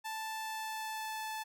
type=tone with pitch glide; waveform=sawtooth; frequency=880 to 872.9 Hz; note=A5 to A5; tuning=0 to -14 cents; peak=-34 dBFS; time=0.04-1.44 s; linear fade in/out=20 ms; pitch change=-14 cents; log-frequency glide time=0.29-1.19 s; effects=none